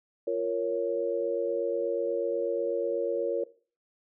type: chord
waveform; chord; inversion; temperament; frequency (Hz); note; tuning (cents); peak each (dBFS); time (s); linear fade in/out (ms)
sine; Bb minor; second; equal; 349.2 / 466.2 / 554.4; F4 / Bb4 / Db5; 0 / 0 / 0; -33 / -29 / -30; 0.27-3.44; 5
effects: noise-tail reverb RT60 0.4 s tail -18 dB re dry